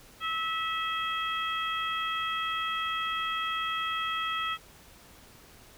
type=harmonic tone; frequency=650 Hz; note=E5; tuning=24 cents flat; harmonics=2 / 3 / 4 / 5; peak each=-31 / -37 / -38 / -35 dBFS; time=0.2-4.58 s; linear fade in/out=50 ms; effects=pink hiss -54 dBFS RMS until 5.77 s